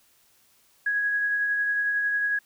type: tone with tremolo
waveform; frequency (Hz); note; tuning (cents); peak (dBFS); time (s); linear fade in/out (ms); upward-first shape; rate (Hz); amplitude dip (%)
sine; 1661.2; G#6; 0; -21; 0.86-2.39; 5; triangle; 11; 30
effects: white hiss -62 dBFS RMS until 2.45 s